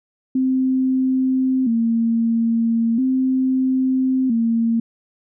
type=tone with vibrato; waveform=sine; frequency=244.4 Hz; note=B3; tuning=18 cents flat; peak=-15 dBFS; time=0.35-4.8 s; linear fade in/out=5 ms; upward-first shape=square; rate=0.38 Hz; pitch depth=110 cents each way; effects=none